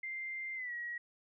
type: tone with pitch glide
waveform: sine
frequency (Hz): 2093 to 1908.2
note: C7 to A#6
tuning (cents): 0 to +40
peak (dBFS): -38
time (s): 0.03-0.98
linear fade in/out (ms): 5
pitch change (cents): -160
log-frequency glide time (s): 0.55-0.73
effects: none